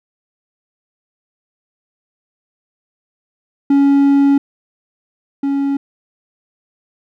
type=tone pair in turn; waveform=triangle; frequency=279.5 / 278.2 Hz; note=C#4 / C#4; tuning=+14 / +6 cents; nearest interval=unison; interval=8 cents; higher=first; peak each=-6 / -12 dBFS; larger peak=first; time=3.7-4.38 / 5.43-5.77 s; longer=first; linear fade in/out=5 ms; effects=none